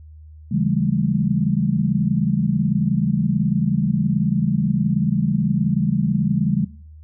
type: chord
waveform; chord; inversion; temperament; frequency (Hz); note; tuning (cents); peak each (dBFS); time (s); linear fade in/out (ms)
sine; A dominant seventh; first; equal with one note detuned; 138.59 / 164.81 / 196 / 214.6; C#3 / E3 / G3 / A3; 0 / 0 / 0 / -43; -22; 0.51-6.65; 10
effects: noise-tail reverb RT60 0.5 s tail -20 dB re dry + added 77 Hz sine -39 dBFS peak until 7.03 s